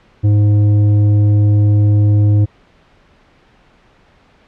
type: tone with tanh clipping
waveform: sine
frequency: 103.83 Hz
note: G#2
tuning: in tune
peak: -9 dBFS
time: 0.23-2.46 s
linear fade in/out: 20 ms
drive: 8 dB
effects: pink hiss -50 dBFS RMS until 4.47 s + low-pass 3000 Hz 12 dB/octave